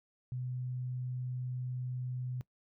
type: tone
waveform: sine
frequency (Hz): 126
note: B2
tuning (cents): +35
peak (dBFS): -35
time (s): 0.32-2.41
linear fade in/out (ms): 0
effects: noise-tail reverb RT60 0.1 s tail -20 dB re dry